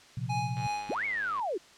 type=chord; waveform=sine; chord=Bb suspended second; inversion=none; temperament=equal; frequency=116.54 / 130.81 / 174.61 Hz; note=Bb2 / C3 / F3; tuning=0 / 0 / 0 cents; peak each=-35 / -34 / -40 dBFS; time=0.17-0.67 s; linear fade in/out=5 ms
type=tone with tremolo; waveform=square; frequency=830.6 Hz; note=G#5; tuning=in tune; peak=-30 dBFS; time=0.29-0.95 s; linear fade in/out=10 ms; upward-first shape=sine; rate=3 Hz; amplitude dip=70%
type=click train; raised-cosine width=0.3 ms; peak=-30 dBFS; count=86; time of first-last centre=0.57-1.395 s; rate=103 Hz
type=linear two-way sweep; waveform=sine; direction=up then down; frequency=110.2 to 2261 to 318.5 Hz; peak=-29 dBFS; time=0.89-1.58 s; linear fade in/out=10 ms; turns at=1.05 s
effects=white hiss -55 dBFS RMS until 1.77 s + low-pass 6000 Hz 12 dB/octave